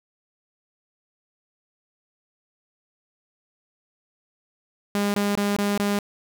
sawtooth tone bursts, 203.3 Hz, G#3, 37 cents flat, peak -17 dBFS, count 5, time 4.95-5.988 s, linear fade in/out 0 ms, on 190 ms, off 22 ms, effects none

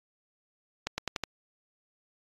accelerating click train, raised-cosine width 0.2 ms, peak -13 dBFS, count 5, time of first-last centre 0.87-1.237 s, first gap 110 ms, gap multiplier 0.88, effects AAC 32 kbps

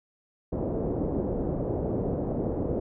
white low-pass noise, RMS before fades -29 dBFS, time 0.52-2.8 s, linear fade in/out 10 ms, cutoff 520 Hz, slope 24 dB/octave, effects none

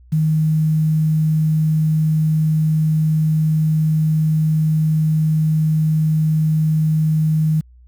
sine tone with quantisation, 156.2 Hz, D#3, 7 cents sharp, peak -13 dBFS, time 0.12-7.61 s, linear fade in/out 10 ms, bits 7, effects added 61 Hz sine -43 dBFS peak until 7.87 s

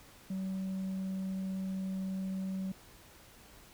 sine tone, 190 Hz, F#3, 46 cents sharp, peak -31 dBFS, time 0.3-2.72 s, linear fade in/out 5 ms, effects tanh soft clip ceiling -33 dBFS + pink hiss -57 dBFS RMS until 3.73 s

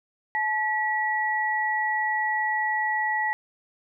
sine tone pair together, 862 / 1935.1 Hz, A5 / B6, -36 / -36 cents, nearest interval octave + major second, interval 1400 cents, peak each -26 / -25 dBFS, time 0.35-3.33 s, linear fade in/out 0 ms, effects none

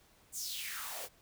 white noise with high-pass filter sweep, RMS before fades -41 dBFS, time 0.32-1.09 s, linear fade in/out 50 ms, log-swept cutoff 8100 to 420 Hz, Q 4.1, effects pink hiss -65 dBFS RMS until 1.21 s

